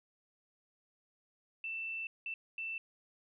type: tone bursts at uneven times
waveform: sine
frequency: 2667 Hz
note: E7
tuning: 20 cents sharp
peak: -37 dBFS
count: 3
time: 1.64-2.07 / 2.26-2.34 / 2.58-2.78 s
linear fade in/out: 2 ms
effects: none